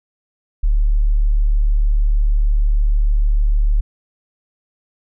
sine tone, 36.71 Hz, D1, in tune, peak -11 dBFS, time 0.63-3.81 s, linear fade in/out 10 ms, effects none

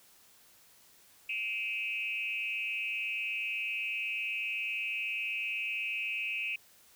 sine tone with frequency modulation, 2550 Hz, D#7, 42 cents sharp, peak -32 dBFS, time 1.29-6.56 s, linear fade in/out 5 ms, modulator 204 Hz, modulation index 1, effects white hiss -61 dBFS RMS until 6.95 s

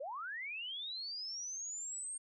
sine linear sweep, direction up, 495.5 to 8630 Hz, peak -40 dBFS, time 0-2.18 s, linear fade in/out 10 ms, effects none

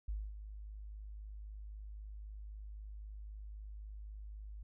sine tone with ADSR envelope, 51.91 Hz, G#1, in tune, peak -35 dBFS, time 0.08-4.63 s, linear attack 7 ms, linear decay 240 ms, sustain -10 dB, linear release 4 ms, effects none

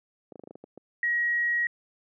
clicks, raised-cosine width 2 ms, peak -27 dBFS, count 9, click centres 0.322 / 0.357 / 0.395 / 0.437 / 0.474 / 0.509 / 0.555 / 0.64 / 0.776 s
sine tone, 1900 Hz, A#6, 33 cents sharp, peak -23 dBFS, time 1.03-1.67 s, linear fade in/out 2 ms
effects high-pass 300 Hz 12 dB/octave

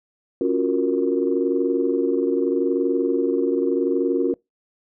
sine chord, Gb major seventh, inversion second, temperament equal, 277.2 / 349.2 / 370 / 466.2 Hz, Db4 / F4 / Gb4 / Bb4, 0 / 0 / 0 / 0 cents, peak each -23 dBFS, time 0.41-4.34 s, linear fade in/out 2 ms, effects noise-tail reverb RT60 0.2 s tail -26 dB re dry + tanh soft clip ceiling -7 dBFS

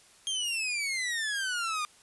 sawtooth exponential sweep, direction down, 3230 to 1200 Hz, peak -26 dBFS, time 0.27-1.85 s, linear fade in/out 0 ms, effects white hiss -58 dBFS RMS until 2.02 s + resampled to 24000 Hz

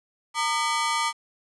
sawtooth ring-modulated tone, 1067 Hz, C6, 34 cents sharp, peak -16 dBFS, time 0.34-1.13 s, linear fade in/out 50 ms, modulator 145 Hz, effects resampled to 24000 Hz + 9-bit

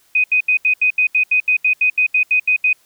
sine tone bursts, 2500 Hz, D#7, 8 cents sharp, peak -11 dBFS, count 16, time 0.15-2.73 s, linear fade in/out 5 ms, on 90 ms, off 76 ms, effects white hiss -56 dBFS RMS until 2.85 s

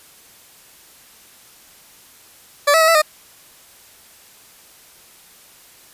20% pulse tone with pitch steps, 578 / 649 / 640 / 661 / 613 Hz, D5 / E5 / D#5 / E5 / D#5, -28 / -27 / +49 / +5 / -26 cents, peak -6 dBFS, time 2.67-3.02 s, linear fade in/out 10 ms, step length 70 ms, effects white hiss -47 dBFS RMS until 5.93 s + resampled to 32000 Hz

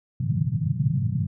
white band-pass noise, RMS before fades -24 dBFS, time 0.2-1.27 s, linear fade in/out 5 ms, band 100 to 170 Hz, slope 48 dB/octave, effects none

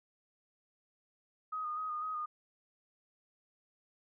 sine tone with vibrato, 1242 Hz, D#6, 3 cents flat, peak -35 dBFS, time 1.52-2.26 s, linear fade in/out 10 ms, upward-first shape square, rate 4 Hz, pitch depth 25 cents each way, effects none

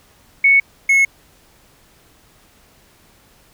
sine / triangle tone pair in turn, 2214 / 2185 Hz, C#7 / C#7, -3 / -26 cents, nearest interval unison, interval 23 cents, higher first, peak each -8 dBFS, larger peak neither, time 0.44-0.6 / 0.89-1.05 s, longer neither, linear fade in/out 5 ms, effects pink hiss -52 dBFS RMS until 3.53 s

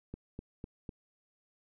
click train, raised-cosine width 3 ms, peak -28 dBFS, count 4, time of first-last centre 0.14-0.892 s, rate 3.99 Hz, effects none

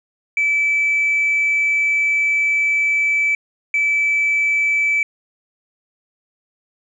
sine tone pair in turn, 2310 / 2310 Hz, D7 / D7, -29 / -29 cents, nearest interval unison, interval 0 cents, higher neither, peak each -13 dBFS, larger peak neither, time 0.37-3.35 / 3.74-5.03 s, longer first, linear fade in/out 2 ms, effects tanh soft clip ceiling -11 dBFS

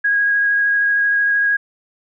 sine tone with vibrato, 1645 Hz, G#6, 17 cents flat, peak -13 dBFS, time 0.04-1.57 s, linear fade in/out 10 ms, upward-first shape sine, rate 13 Hz, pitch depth 12 cents each way, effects none

